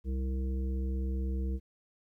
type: harmonic tone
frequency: 65.41 Hz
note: C2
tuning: in tune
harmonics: 1 / 3 / 5 / 7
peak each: -30 / -40 / -44 / -47 dBFS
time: 0.04-1.6 s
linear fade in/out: 50 ms
effects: 12-bit